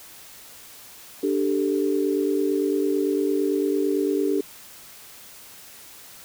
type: chord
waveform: sine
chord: D suspended fourth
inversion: none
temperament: just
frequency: 293.7 / 391.6 / 440.5 Hz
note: D4 / G4 / A4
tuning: 0 / -2 / +2 cents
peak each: -24 / -23 / -27 dBFS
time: 1.23-4.41 s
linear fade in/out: 5 ms
effects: white hiss -45 dBFS RMS until 6.24 s